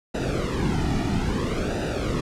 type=noise with flanger; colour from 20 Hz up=brown; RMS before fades=-25 dBFS; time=0.14-2.21 s; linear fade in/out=10 ms; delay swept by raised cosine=0.91 to 1.91 ms; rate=0.6 Hz; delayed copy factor=-0.8; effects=low-pass 8000 Hz 12 dB/octave